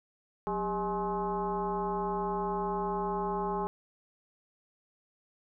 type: tone with frequency modulation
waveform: sine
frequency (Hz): 622.3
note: D#5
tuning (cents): 0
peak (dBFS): -29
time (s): 0.47-3.67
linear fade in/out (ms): 0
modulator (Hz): 220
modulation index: 2.1
effects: none